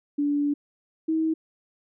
sine tone pair in turn, 289.3 / 319.5 Hz, D4 / D#4, -26 / +46 cents, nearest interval major second, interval 172 cents, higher second, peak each -21 dBFS, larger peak neither, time 0.18-0.54 / 1.08-1.34 s, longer first, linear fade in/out 10 ms, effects none

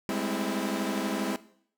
sawtooth tone cluster, 200 / 212.4 / 258.6 / 327.2 Hz, G3 / G#3 / C4 / E4, +35 / +39 / -20 / -13 cents, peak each -30 dBFS, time 0.09-1.36 s, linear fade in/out 0 ms, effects noise-tail reverb RT60 0.6 s tail -17 dB re dry

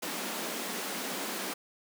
pink high-pass noise, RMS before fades -36 dBFS, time 0.02-1.54 s, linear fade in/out 10 ms, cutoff 180 Hz, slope 96 dB/octave, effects none

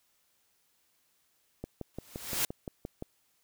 click train, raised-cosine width 2 ms, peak -24 dBFS, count 9, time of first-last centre 1.64-3.024 s, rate 5.78 Hz
white noise with exponential growth, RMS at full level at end -27 dBFS, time 1.94-2.45 s, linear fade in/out 2 ms, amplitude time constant 110 ms
effects white hiss -72 dBFS RMS until 3.43 s

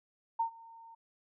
sine tone with ADSR envelope, 914 Hz, A#5, 34 cents flat, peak -26 dBFS, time 0.39-0.95 s, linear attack 11 ms, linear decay 98 ms, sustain -24 dB, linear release 9 ms, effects none

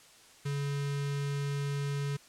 square tone with notch filter, 141.8 Hz, C#3, 40 cents sharp, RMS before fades -33 dBFS, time 0.45-2.17 s, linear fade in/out 10 ms, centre 740 Hz, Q 1.3, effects white hiss -57 dBFS RMS until 2.28 s + low-pass 9000 Hz 12 dB/octave

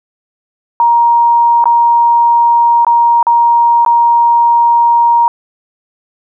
sine tone with dropouts, 940 Hz, A#5, 14 cents sharp, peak -5 dBFS, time 0.8-5.28 s, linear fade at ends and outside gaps 1 ms, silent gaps 1.641-1.656 / 2.848-2.867 / 3.228-3.268 / 3.849-3.862 s, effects none

